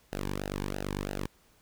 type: tone with flanger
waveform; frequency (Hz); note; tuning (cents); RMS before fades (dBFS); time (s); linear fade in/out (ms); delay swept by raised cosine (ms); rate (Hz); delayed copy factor
sawtooth; 48.92; G1; -3; -35; 0.12-1.27; 10; 0.88 to 1.55; 3; -0.9
effects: pink hiss -64 dBFS RMS until 1.61 s